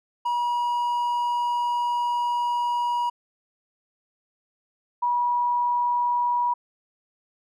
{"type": "tone pair in turn", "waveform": ["triangle", "sine"], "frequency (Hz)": [962, 967.6], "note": ["B5", "B5"], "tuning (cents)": [-46, -36], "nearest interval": "unison", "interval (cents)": 10, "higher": "second", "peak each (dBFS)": -20, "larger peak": "neither", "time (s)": [[0.25, 3.1], [5.02, 6.54]], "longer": "first", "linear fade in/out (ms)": 10, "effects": []}